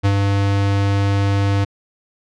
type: tone with ADSR envelope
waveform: square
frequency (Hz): 99.6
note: G2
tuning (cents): +28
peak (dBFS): -12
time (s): 0.03-1.65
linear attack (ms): 25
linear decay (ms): 62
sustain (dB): -3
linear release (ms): 14
effects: low-pass 5000 Hz 12 dB/octave